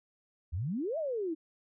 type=exponential two-way sweep; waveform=sine; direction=up then down; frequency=73.5 to 671 to 305 Hz; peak=-31 dBFS; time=0.52-1.35 s; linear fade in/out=20 ms; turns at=0.98 s; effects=none